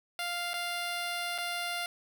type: tone with dropouts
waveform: 10% pulse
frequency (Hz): 698.5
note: F5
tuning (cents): 0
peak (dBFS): -24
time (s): 0.19-1.86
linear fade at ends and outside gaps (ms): 1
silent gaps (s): 0.534-0.54 / 1.38-1.384
effects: none